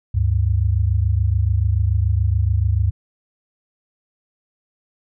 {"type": "tone pair together", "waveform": "sine", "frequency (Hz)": [73.42, 100.39], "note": ["D2", "G2"], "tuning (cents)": [0, 42], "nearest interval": "perfect fourth", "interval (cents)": 542, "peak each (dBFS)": [-18, -17], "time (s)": [0.14, 2.91], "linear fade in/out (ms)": 10, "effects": []}